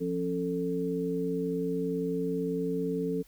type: tone cluster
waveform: sine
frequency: 174.7 / 272.7 / 442.3 Hz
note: F3 / C#4 / A4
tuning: +1 / -28 / +9 cents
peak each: -33 / -33 / -31 dBFS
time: 0-3.23 s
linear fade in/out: 20 ms
effects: added 43 Hz sine -58 dBFS peak until 3.27 s + white hiss -62 dBFS RMS until 3.27 s